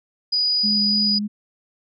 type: tone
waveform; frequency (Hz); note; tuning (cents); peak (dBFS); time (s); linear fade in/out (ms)
sine; 4928; D#8; -17; -17; 0.32-1.19; 10
type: tone with vibrato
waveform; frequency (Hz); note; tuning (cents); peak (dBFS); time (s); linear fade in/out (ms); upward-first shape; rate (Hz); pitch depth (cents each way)
sine; 207.7; G#3; 0; -22; 0.63-1.28; 20; square; 3.4; 11
effects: none